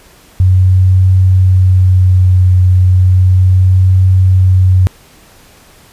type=tone with vibrato; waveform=sine; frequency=92.5 Hz; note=F#2; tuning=in tune; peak=-4 dBFS; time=0.4-4.87 s; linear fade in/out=0 ms; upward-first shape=triangle; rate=0.34 Hz; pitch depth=19 cents each way; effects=pink hiss -42 dBFS RMS until 5.92 s + resampled to 32000 Hz